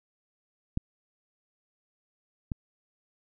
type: clicks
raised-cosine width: 5 ms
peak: -15 / -19 dBFS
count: 2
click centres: 0.774 / 2.518 s
effects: none